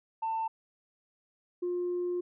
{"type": "tone pair in turn", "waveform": "sine", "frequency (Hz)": [894, 354.8], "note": ["A5", "F4"], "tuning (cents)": [27, 27], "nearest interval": "octave + major third", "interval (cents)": 1600, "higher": "first", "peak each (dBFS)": -28, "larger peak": "neither", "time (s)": [[0.22, 0.48], [1.62, 2.21]], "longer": "second", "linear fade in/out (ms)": 10, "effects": ["tanh soft clip ceiling -26 dBFS"]}